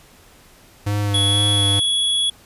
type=tone with vibrato; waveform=square; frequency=101.6 Hz; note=G#2; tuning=38 cents flat; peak=-19 dBFS; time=0.86-1.8 s; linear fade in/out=10 ms; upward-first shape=sine; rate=2.1 Hz; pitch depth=28 cents each way
type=tone; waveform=square; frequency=3366 Hz; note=G#7; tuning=23 cents sharp; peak=-17 dBFS; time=1.14-2.3 s; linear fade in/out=5 ms
effects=pink hiss -49 dBFS RMS until 2.45 s + resampled to 32000 Hz